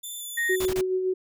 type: tone with vibrato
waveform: 5% pulse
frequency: 3513 Hz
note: A7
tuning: 3 cents flat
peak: -27 dBFS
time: 0.03-0.68 s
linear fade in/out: 10 ms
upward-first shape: square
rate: 2.8 Hz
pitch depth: 11 cents each way
type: tone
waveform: sine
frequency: 1864.7 Hz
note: A#6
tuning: in tune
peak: -23 dBFS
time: 0.37-0.56 s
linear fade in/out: 10 ms
type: tone with tremolo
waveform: sine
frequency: 372.4 Hz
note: F#4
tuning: 11 cents sharp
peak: -21 dBFS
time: 0.49-1.14 s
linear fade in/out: 10 ms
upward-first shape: sine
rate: 7.1 Hz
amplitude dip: 40%
type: noise bursts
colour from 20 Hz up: pink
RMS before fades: -33 dBFS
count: 3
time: 0.6-0.812 s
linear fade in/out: 5 ms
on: 56 ms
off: 22 ms
effects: none